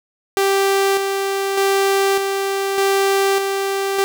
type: tone with tremolo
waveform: sawtooth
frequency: 392 Hz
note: G4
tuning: in tune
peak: -10 dBFS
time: 0.37-4.04 s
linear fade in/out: 0 ms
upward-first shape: square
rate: 0.83 Hz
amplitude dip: 40%
effects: none